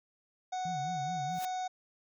harmonic tone, 740 Hz, F#5, in tune, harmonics 1 / 2 / 3 / 5 / 6 / 7 / 8 / 9, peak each -33 / -51 / -53 / -50 / -60 / -59 / -56 / -53 dBFS, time 0.52-1.68 s, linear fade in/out 10 ms
sine tone with vibrato, 155.56 Hz, D#3, in tune, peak -39 dBFS, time 0.65-1.39 s, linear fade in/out 5 ms, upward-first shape sine, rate 4.7 Hz, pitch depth 220 cents each way
white noise with exponential growth, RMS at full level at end -40 dBFS, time 1.28-1.45 s, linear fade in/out 1 ms, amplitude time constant 36 ms
effects none

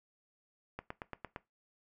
click train, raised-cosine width 0.5 ms, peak -25 dBFS, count 6, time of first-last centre 0.79-1.361 s, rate 8.75 Hz, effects noise-tail reverb RT60 0.2 s tail -18 dB re dry

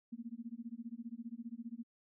sine tone with tremolo, 233.1 Hz, A#3, in tune, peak -39 dBFS, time 0.12-1.84 s, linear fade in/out 10 ms, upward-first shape sine, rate 15 Hz, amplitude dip 100%, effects none

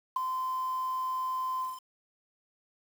sine tone with ADSR envelope, 1031 Hz, C6, 26 cents flat, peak -21 dBFS, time 0.16-1.81 s, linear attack 6 ms, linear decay 8 ms, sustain -8 dB, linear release 200 ms, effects tanh soft clip ceiling -19 dBFS + 8-bit

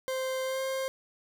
40% pulse tone with pitch glide, 522 to 529.9 Hz, C5 to C5, -4 to +22 cents, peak -29 dBFS, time 0.08-0.88 s, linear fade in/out 0 ms, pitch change +26 cents, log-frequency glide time 0.44-0.61 s, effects none

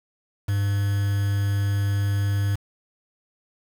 triangle tone with quantisation, 100.4 Hz, G2, 42 cents sharp, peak -18 dBFS, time 0.48-2.56 s, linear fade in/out 10 ms, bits 6, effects none

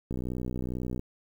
click train, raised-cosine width 3 ms, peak -21 dBFS, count 56, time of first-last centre 0.11-0.994 s, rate 62.2 Hz, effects 9-bit

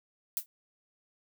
violet noise with exponential decay, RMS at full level -27 dBFS, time 0.37-0.46 s, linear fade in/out 0 ms, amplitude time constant 19 ms, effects none

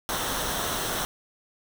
pink noise with comb filter, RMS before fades -29 dBFS, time 0.09-1.05 s, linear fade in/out 0 ms, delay 0.42 ms, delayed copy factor -0.55, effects none

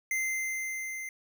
square tone with level ramp, 2079 Hz, C7, 12 cents flat, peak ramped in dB -28 to -37 dBFS, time 0.11-1.09 s, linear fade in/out 2 ms, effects none

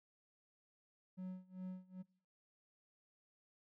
triangle tone with tremolo, 185 Hz, F#3, in tune, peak -40 dBFS, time 1.17-2.03 s, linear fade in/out 20 ms, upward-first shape sine, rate 2.5 Hz, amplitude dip 95%, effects noise-tail reverb RT60 0.6 s tail -25 dB re dry

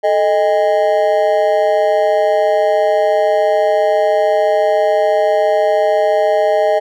triangle tone with amplitude modulation, 622.3 Hz, D#5, in tune, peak -4 dBFS, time 0.03-6.8 s, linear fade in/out 20 ms, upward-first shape sine, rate 186 Hz, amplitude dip 100%, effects none

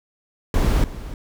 brown noise with echo, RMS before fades -17 dBFS, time 0.54-0.84 s, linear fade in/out 2 ms, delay 300 ms, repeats 1, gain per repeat -15 dB, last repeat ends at 1.14 s, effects none

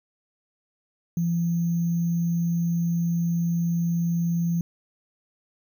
sine tone with sample-and-hold, 169.8 Hz, F3, 48 cents flat, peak -21 dBFS, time 1.17-4.61 s, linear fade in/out 2 ms, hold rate 6300 Hz, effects none

